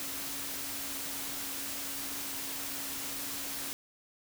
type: tone in noise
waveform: sine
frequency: 277.2 Hz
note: C#4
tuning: in tune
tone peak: -49 dBFS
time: 0-3.73 s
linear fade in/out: 0 ms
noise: white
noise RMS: -38 dBFS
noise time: 0-3.73 s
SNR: -14 dB
effects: none